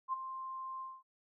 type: tone with ADSR envelope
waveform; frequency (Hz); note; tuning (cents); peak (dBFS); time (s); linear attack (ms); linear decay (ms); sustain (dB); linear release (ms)
sine; 1051; C6; +7; -30; 0.08-1.03; 49; 18; -10; 220
effects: none